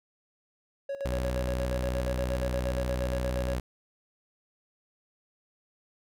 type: tone with tremolo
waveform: triangle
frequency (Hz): 554.4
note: C#5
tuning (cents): 0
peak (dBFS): -28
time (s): 0.89-3.56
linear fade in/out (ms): 5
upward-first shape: square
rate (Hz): 8.5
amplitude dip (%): 70
type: tone with vibrato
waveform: sawtooth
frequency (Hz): 62.6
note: B1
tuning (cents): +24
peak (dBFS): -25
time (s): 1.05-3.6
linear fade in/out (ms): 5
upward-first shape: triangle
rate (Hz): 15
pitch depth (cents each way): 25
effects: none